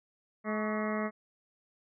harmonic tone with a mistuned harmonic, 213.7 Hz, G#3, 50 cents sharp, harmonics 1 / 2 / 3 / 4 / 5 / 6 / 7 / 8 / 9 / 10, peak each -33 / -38 / -37 / -46 / -40 / -42 / -49 / -48 / -42 / -45 dBFS, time 0.44-1.11 s, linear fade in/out 50 ms, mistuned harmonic 5, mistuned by +73 cents, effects none

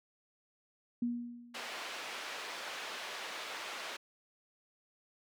sine tone with exponential decay, 239.5 Hz, A#3, 47 cents sharp, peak -29 dBFS, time 1.02-1.81 s, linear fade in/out 5 ms, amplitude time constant 170 ms
white band-pass noise, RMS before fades -43 dBFS, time 1.54-3.97 s, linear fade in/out 10 ms, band 440 to 3100 Hz, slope 12 dB/octave
effects none

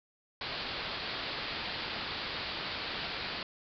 white low-pass noise, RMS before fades -38 dBFS, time 0.41-3.43 s, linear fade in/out 2 ms, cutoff 4800 Hz, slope 96 dB/octave, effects none

